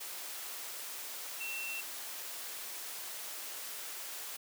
sine tone in noise, 2704 Hz, E7, 43 cents sharp, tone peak -38 dBFS, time 1.4-1.81 s, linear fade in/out 10 ms, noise white, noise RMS -43 dBFS, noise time 0-4.37 s, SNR +2 dB, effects high-pass 400 Hz 12 dB/octave

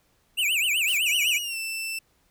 square tone with vibrato, 2632 Hz, E7, 3 cents flat, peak -22 dBFS, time 0.37-1.39 s, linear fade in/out 20 ms, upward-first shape triangle, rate 7.9 Hz, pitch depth 280 cents each way
blue noise, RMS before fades -36 dBFS, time 0.87-0.98 s, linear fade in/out 10 ms
sawtooth tone with pitch glide, 2906 to 2665 Hz, F#7 to E7, -32 to +18 cents, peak -26 dBFS, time 1.06-1.99 s, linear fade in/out 5 ms, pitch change -150 cents, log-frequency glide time 1.4-1.57 s
effects pink hiss -66 dBFS RMS until 2.3 s

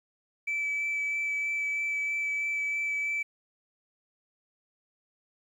sine tone with vibrato, 2309 Hz, D7, 30 cents flat, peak -26 dBFS, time 0.47-3.23 s, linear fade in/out 10 ms, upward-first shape sine, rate 3.1 Hz, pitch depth 10 cents each way, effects tanh soft clip ceiling -25 dBFS + 10-bit

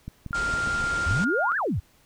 clicks, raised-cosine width 5 ms, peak -22 dBFS, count 7, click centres 0.08 / 0.263 / 0.309 / 0.539 / 0.674 / 0.841 / 1.111 s
sine tone with pitch glide, 1396.9 to 1416.4 Hz, F6 to F6, 0 to +24 cents, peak -24 dBFS, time 0.33-1.52 s, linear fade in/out 0 ms, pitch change +24 cents, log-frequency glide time 1.08-1.22 s
pink low-pass noise, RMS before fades -34 dBFS, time 0.34-1.25 s, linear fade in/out 10 ms, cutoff 9100 Hz, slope 96 dB/octave
sine exponential two-way sweep, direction up then down, 69.3 to 1807 to 69.3 Hz, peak -23 dBFS, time 1.06-1.8 s, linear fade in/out 10 ms, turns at 1.57 s
effects pink hiss -60 dBFS RMS until 2.05 s

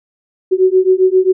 sine beating tone pair, 370 / 377.5 Hz, F#4 / F#4, 0 / +35 cents, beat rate 7.5 Hz, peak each -11 dBFS, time 0.51-1.33 s, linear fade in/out 20 ms, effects none

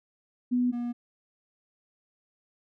sine / triangle tone pair in turn, 246.9 / 240.3 Hz, B3 / B3, 0 / -47 cents, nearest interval unison, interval 47 cents, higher first, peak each -22 / -27 dBFS, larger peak first, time 0.51-0.72 / 0.72-0.93 s, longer neither, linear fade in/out 20 ms, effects none

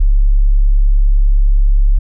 sine tone, 34.93 Hz, C#1, 14 cents sharp, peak -6 dBFS, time 0-1.99 s, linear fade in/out 10 ms, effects none

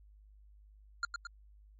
square tone with echo, 1400 Hz, F6, 4 cents sharp, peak -31 dBFS, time 1.03-1.05 s, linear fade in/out 2 ms, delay 110 ms, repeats 2, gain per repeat -5 dB, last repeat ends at 1.27 s, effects added 51 Hz sine -56 dBFS peak until 1.79 s + MP3 32 kbps

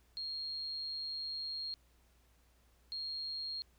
sine tone bursts at uneven times, 4250 Hz, C8, 26 cents sharp, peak -38 dBFS, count 2, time 0.17-1.74 / 2.92-3.62 s, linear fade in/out 0 ms, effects added 60 Hz sine -67 dBFS peak until 3.78 s + pink hiss -72 dBFS RMS until 3.78 s

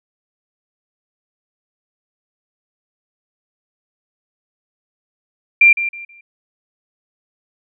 sine tone with echo, 2375 Hz, D7, 19 cents sharp, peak -5 dBFS, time 5.61-5.73 s, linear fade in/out 5 ms, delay 160 ms, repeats 3, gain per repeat -12 dB, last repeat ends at 6.21 s, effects none

